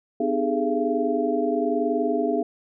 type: tone cluster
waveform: sine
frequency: 252.5 / 303.1 / 406 / 427 / 681 Hz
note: B3 / D#4 / G#4 / G#4 / F5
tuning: +39 / -45 / -39 / +48 / -44 cents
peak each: -27 dBFS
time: 0.2-2.43 s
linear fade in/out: 5 ms
effects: none